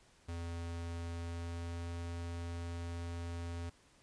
square tone with pitch glide, 84.8 to 85.34 Hz, E2 to F2, +50 to -39 cents, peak -40 dBFS, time 0.28-3.7 s, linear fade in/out 10 ms, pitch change +11 cents, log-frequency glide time 1.16-1.9 s, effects pink hiss -66 dBFS RMS until 4.02 s + resampled to 22050 Hz

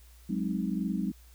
sine chord, Ab dominant seventh, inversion third, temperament equal, 185 / 207.7 / 261.6 / 311.1 Hz, Gb3 / Ab3 / C4 / Eb4, 0 / 0 / 0 / 0 cents, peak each -32 / -32 / -36 / -37 dBFS, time 0.29-1.12 s, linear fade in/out 10 ms, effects added 60 Hz sine -52 dBFS peak until 1.34 s + white hiss -61 dBFS RMS until 1.34 s

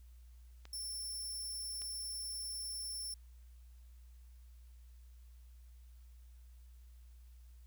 clicks, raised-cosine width 0.2 ms, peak -35 dBFS, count 2, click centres 0.654 / 1.819 s
20% pulse tone, 5390 Hz, E8, 38 cents sharp, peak -35 dBFS, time 0.73-3.14 s, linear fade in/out 2 ms
effects added 60 Hz sine -54 dBFS peak until 7.66 s + white hiss -74 dBFS RMS until 7.66 s

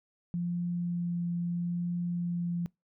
sine tone with vibrato, 173.6 Hz, F3, 10 cents flat, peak -29 dBFS, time 0.34-2.66 s, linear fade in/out 0 ms, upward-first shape triangle, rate 0.77 Hz, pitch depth 10 cents each way, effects noise-tail reverb RT60 0.2 s tail -25 dB re dry

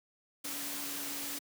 sine tone in noise, 284.4 Hz, C#4, 45 cents sharp, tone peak -47 dBFS, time 0.44-1.39 s, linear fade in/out 10 ms, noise white, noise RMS -39 dBFS, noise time 0.44-1.39 s, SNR -11 dB, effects high-pass 150 Hz 12 dB/octave

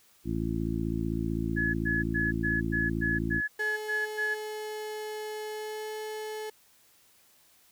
harmonic tone, 55.7 Hz, A1, 22 cents sharp, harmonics 1 / 2 / 3 / 4 / 5 / 6, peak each -35 / -35 / -35 / -35 / -35 / -35 dBFS, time 0.24-3.42 s, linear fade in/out 50 ms
sine tone bursts, 1700 Hz, G#6, 40 cents sharp, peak -27 dBFS, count 10, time 1.56-4.35 s, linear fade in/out 20 ms, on 180 ms, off 110 ms
35% pulse tone with pitch glide, 427.7 to 430.7 Hz, A4 to A4, -49 to -37 cents, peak -33 dBFS, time 3.59-6.5 s, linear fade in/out 5 ms, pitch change +12 cents, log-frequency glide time 5.5-5.9 s
effects white hiss -62 dBFS RMS until 7.71 s

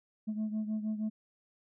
sine beating tone pair, 214.3 / 220.7 Hz, A3 / A3, -45 / +5 cents, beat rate 6.4 Hz, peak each -31 / -36 dBFS, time 0.27-1.1 s, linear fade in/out 20 ms, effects tanh soft clip ceiling -29 dBFS

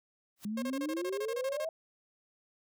white noise with exponential growth, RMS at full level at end -43 dBFS, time 0.36-0.45 s, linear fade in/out 5 ms, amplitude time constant 18 ms
sine exponential sweep, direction up, 203.3 to 659.3 Hz, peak -33 dBFS, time 0.45-1.69 s, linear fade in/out 2 ms
sawtooth tone bursts, 537 Hz, C5, 45 cents sharp, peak -33 dBFS, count 14, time 0.57-1.65 s, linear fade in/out 5 ms, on 53 ms, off 26 ms
effects none

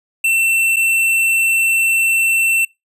square tone with dropouts, 2690 Hz, E7, 34 cents sharp, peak -13 dBFS, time 0.24-2.65 s, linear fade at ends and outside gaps 5 ms, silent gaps 0.761-0.766 s, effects noise-tail reverb RT60 0.2 s tail -24 dB re dry + resampled to 32000 Hz

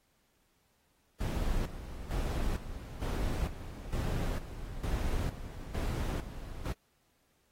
brown noise with tremolo, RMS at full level -32 dBFS, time 1.2-6.73 s, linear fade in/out 10 ms, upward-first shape square, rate 1.1 Hz, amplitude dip 70%, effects pink hiss -73 dBFS RMS until 7.51 s + AAC 48 kbps

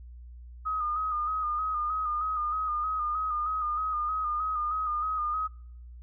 sine tone with vibrato, 1241 Hz, D#6, 5 cents flat, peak -27 dBFS, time 0.65-5.48 s, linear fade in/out 20 ms, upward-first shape square, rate 3.2 Hz, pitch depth 36 cents each way, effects noise-tail reverb RT60 0.7 s tail -25 dB re dry + added 60 Hz sine -43 dBFS peak until 6.02 s

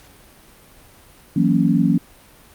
sine chord, F# dominant seventh, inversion third, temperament equal, 164.81 / 185 / 233.1 / 277.2 Hz, E3 / F#3 / A#3 / C#4, 0 / 0 / 0 / 0 cents, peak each -19 dBFS, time 1.36-1.98 s, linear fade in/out 5 ms, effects pink hiss -48 dBFS RMS until 2.54 s + Opus 48 kbps

